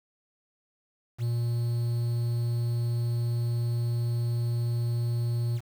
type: tone with quantisation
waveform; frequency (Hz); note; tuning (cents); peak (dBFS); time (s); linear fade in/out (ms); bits
triangle; 118.6; A#2; +30; -23; 1.18-5.61; 50; 8
effects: none